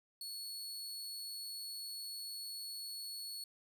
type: tone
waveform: sawtooth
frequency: 4393 Hz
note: C#8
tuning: 16 cents flat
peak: -40 dBFS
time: 0.21-3.44 s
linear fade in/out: 2 ms
effects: none